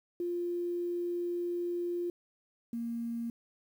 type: tone pair in turn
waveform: sine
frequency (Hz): 349.2 / 233.1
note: F4 / A#3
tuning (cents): 0 / 0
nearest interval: perfect fifth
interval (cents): 700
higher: first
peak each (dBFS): -31 / -33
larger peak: first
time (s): 0.2-2.1 / 2.73-3.3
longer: first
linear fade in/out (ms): 2
effects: 10-bit